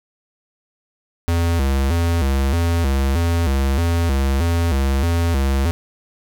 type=tone with vibrato; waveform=square; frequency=75.8 Hz; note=D#2; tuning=45 cents flat; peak=-16 dBFS; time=1.28-5.71 s; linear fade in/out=0 ms; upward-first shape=square; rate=1.6 Hz; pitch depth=190 cents each way; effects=none